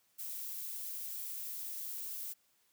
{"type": "noise", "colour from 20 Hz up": "violet", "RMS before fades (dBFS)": -42, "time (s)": [0.18, 2.34], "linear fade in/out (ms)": 20, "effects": ["white hiss -73 dBFS RMS until 2.72 s", "high-pass 60 Hz 12 dB/octave"]}